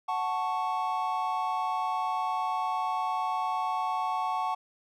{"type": "chord", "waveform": "triangle", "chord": "F# minor", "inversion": "none", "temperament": "equal", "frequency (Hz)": [740, 880, 1108.7], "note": ["F#5", "A5", "C#6"], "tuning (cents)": [0, 0, 0], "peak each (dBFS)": -30, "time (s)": [0.08, 4.55], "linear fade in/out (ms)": 10, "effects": []}